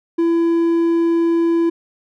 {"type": "tone", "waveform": "triangle", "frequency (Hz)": 335.2, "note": "E4", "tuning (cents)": 29, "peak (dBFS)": -11, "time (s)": [0.18, 1.7], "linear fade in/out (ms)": 10, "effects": []}